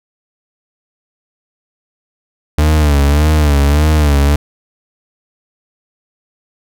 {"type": "tone with vibrato", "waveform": "40% pulse", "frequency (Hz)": 73.9, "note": "D2", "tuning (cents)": 11, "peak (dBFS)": -7, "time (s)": [2.58, 4.36], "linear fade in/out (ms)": 5, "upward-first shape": "sine", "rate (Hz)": 1.7, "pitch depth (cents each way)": 83, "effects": []}